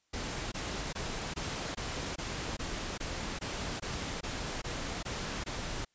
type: noise bursts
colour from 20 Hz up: pink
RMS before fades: -37 dBFS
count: 14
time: 0.13-5.85 s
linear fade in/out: 10 ms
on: 390 ms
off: 20 ms
effects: white hiss -75 dBFS RMS until 5.94 s + resampled to 16000 Hz